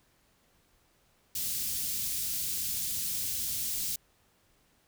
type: band-stop noise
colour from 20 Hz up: white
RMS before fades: -33 dBFS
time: 1.35-3.96 s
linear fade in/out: 5 ms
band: 180 to 4100 Hz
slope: 12 dB/octave
effects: pink hiss -68 dBFS RMS until 4.87 s